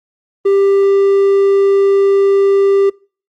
triangle tone, 395 Hz, G4, 13 cents sharp, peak -6 dBFS, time 0.45-2.9 s, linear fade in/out 10 ms, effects noise-tail reverb RT60 0.4 s tail -25 dB re dry + Opus 24 kbps

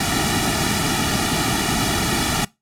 pink noise with comb filter, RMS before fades -20 dBFS, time 0-2.45 s, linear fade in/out 5 ms, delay 1.9 ms, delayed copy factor -1, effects noise-tail reverb RT60 0.2 s tail -21 dB re dry + low-pass 11000 Hz 12 dB/octave

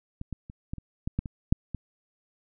clicks, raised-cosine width 5 ms, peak -23 / -21 / -29 / -20 / -28 / -17 / -14 / -23 / -7 / -20 dBFS, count 10, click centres 0.214 / 0.327 / 0.499 / 0.735 / 0.783 / 1.075 / 1.19 / 1.258 / 1.525 / 1.747 s, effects none

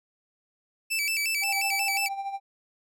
sawtooth tone with vibrato, 2467 Hz, D#7, 15 cents flat, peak -22 dBFS, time 0.9-2.09 s, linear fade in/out 20 ms, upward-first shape square, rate 5.6 Hz, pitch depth 120 cents each way
triangle tone with tremolo, 788 Hz, G5, 9 cents sharp, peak -26 dBFS, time 1.41-2.4 s, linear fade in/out 50 ms, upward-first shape sine, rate 13 Hz, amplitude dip 60%
effects none

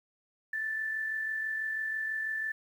sine tone with amplitude modulation, 1760 Hz, A6, in tune, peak -29 dBFS, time 0.53-2.52 s, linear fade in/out 5 ms, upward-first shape sine, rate 46.1 Hz, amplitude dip 40%, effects 10-bit

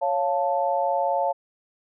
sine chord, Db augmented, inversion none, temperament equal, 554.4 / 698.5 / 880 Hz, Db5 / F5 / A5, 0 / 0 / 0 cents, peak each -25 / -25 / -25 dBFS, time 0.01-1.33 s, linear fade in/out 20 ms, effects none

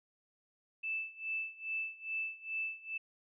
sine tone with tremolo, 2637 Hz, E7, in tune, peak -33 dBFS, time 0.83-2.98 s, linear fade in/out 10 ms, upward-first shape sine, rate 2.4 Hz, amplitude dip 90%, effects none

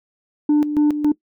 sine tone with tremolo, 297.2 Hz, D4, 21 cents sharp, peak -9 dBFS, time 0.49-1.12 s, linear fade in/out 5 ms, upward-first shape square, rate 3.6 Hz, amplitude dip 70%, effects noise-tail reverb RT60 0.1 s tail -21 dB re dry + tanh soft clip ceiling -11 dBFS

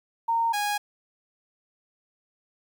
sine / sawtooth tone pair in turn, 920 / 824.9 Hz, A#5 / G#5, -23 / -12 cents, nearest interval major second, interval 189 cents, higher first, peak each -21 dBFS, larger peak neither, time 0.28-0.53 / 0.53-0.78 s, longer neither, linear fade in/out 10 ms, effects 10-bit

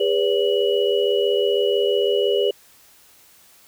sine tone cluster, 405.2 / 491.2 / 567 / 2931 Hz, G#4 / B4 / C#5 / F#7, -43 / -9 / +39 / -17 cents, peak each -19 / -22 / -24 / -27 dBFS, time 0-2.51 s, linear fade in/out 5 ms, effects white hiss -52 dBFS RMS until 3.67 s

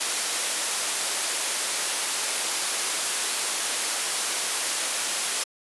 white low-pass noise, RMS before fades -28 dBFS, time 0-5.44 s, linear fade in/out 10 ms, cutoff 11000 Hz, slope 96 dB/octave, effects high-pass 400 Hz 12 dB/octave

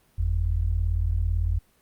sine tone pair together, 47.05 / 85 Hz, F#1 / F2, +30 / -46 cents, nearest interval minor seventh, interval 1024 cents, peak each -24 / -24 dBFS, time 0.18-1.59 s, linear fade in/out 10 ms, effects pink hiss -63 dBFS RMS until 1.81 s + Opus 32 kbps

